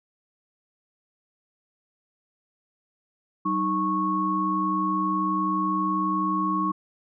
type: tone cluster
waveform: sine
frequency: 191.3 / 310 / 1102 Hz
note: G3 / D#4 / C#6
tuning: -42 / -6 / -11 cents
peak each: -29 / -28 / -24 dBFS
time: 3.45-6.72 s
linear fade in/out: 10 ms
effects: none